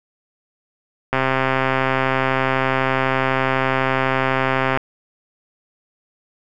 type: click train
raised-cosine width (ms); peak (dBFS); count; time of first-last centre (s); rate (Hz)
0.5; -3; 482; 1.13-4.774; 132
effects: none